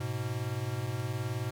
square beating tone pair, 106.5 / 125.5 Hz, G#2 / B2, +44 / +28 cents, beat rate 19 Hz, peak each -36 / -35 dBFS, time 0-1.51 s, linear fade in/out 10 ms, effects none

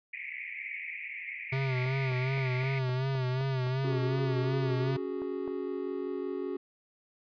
white band-pass noise, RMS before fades -40 dBFS, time 0.13-2.79 s, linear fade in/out 5 ms, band 2000 to 2400 Hz, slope 96 dB/octave
square tone with vibrato, 130.81 Hz, C3, in tune, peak -29 dBFS, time 1.52-4.97 s, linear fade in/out 10 ms, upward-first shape sine, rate 2.7 Hz, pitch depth 63 cents each way
click train, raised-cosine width 1 ms, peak -30 dBFS, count 15, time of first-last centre 1.86-5.478 s, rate 3.87 Hz
triangle chord, C# suspended fourth, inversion none, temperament equal, 277.2 / 370 / 415.3 Hz, C#4 / F#4 / G#4, 0 / 0 / 0 cents, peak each -36 / -33 / -36 dBFS, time 3.84-6.57 s, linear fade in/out 5 ms
effects resampled to 11025 Hz

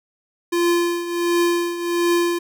square tone with tremolo, 345.3 Hz, F4, 20 cents flat, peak -15 dBFS, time 0.52-2.39 s, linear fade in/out 10 ms, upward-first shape triangle, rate 1.4 Hz, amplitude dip 75%, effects none

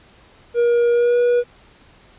triangle tone with pitch glide, 475.2 to 484.3 Hz, A#4 to B4, +33 to -34 cents, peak -11 dBFS, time 0.54-1.44 s, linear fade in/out 50 ms, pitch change +33 cents, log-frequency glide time 0.92-1.18 s, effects pink hiss -50 dBFS RMS until 2.18 s + resampled to 8000 Hz

